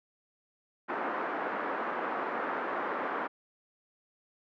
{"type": "band-pass noise", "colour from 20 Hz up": "white", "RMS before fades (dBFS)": -34, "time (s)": [0.88, 3.28], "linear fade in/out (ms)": 20, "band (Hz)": [250, 1500], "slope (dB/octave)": 24, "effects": []}